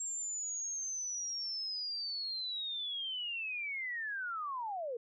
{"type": "linear sweep", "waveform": "sine", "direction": "down", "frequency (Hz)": [7490, 450.1], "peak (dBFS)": -36, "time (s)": [0, 4.97], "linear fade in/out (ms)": 5, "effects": []}